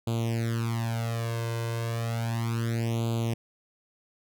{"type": "tone with flanger", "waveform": "sawtooth", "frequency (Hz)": 115.4, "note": "A#2", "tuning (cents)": -17, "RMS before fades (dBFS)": -29, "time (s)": [0.07, 3.34], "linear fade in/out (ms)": 5, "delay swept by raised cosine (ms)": [0.27, 1.97], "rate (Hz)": 0.33, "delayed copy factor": 1, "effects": []}